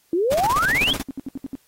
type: exponential sweep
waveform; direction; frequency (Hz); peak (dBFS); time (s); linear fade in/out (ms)
sine; up; 320.1 to 3409; -17; 0.13-0.93; 2
type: noise with tremolo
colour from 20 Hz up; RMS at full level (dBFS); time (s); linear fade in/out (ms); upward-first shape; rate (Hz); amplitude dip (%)
pink; -27; 0.31-1.02; 10; square; 16; 80
type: tone bursts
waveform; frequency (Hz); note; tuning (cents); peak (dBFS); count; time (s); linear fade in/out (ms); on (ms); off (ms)
sine; 270; C#4; -45; -26; 10; 0.73-1.553; 0; 22; 67
effects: white hiss -61 dBFS RMS until 1.67 s + AAC 48 kbps